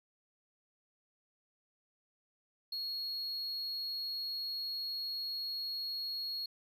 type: tone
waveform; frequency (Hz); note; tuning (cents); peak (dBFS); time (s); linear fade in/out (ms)
triangle; 4313; C#8; -48; -35; 2.72-6.46; 5
effects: none